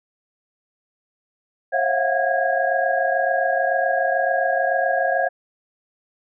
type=tone cluster; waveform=sine; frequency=540 / 663 / 705 / 732 / 1643 Hz; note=C#5 / E5 / F5 / F#5 / G#6; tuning=-45 / +10 / +16 / -19 / -19 cents; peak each=-24 dBFS; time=1.72-5.29 s; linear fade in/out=20 ms; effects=none